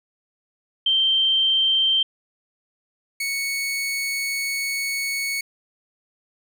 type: tone pair in turn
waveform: sine / sawtooth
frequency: 3136 / 2217 Hz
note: G7 / C#7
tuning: 0 / 0 cents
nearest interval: tritone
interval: 600 cents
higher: first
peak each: -16 / -20 dBFS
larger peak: first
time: 0.86-2.03 / 3.2-5.41 s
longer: second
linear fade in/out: 5 ms
effects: none